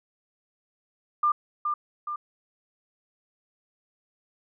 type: tone with echo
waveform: sine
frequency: 1198 Hz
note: D6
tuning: 34 cents sharp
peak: -19 dBFS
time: 1.23-1.32 s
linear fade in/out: 5 ms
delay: 420 ms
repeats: 2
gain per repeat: -5 dB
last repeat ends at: 2.16 s
effects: none